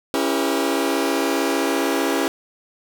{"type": "chord", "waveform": "sawtooth", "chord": "C# diminished seventh", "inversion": "none", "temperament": "just", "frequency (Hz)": [277.2, 332.6, 399.1, 479], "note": ["C#4", "E4", "G4", "Bb4"], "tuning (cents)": [0, 16, 31, 47], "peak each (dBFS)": [-19, -20, -21, -23], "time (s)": [0.14, 2.28], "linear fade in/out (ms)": 0, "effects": []}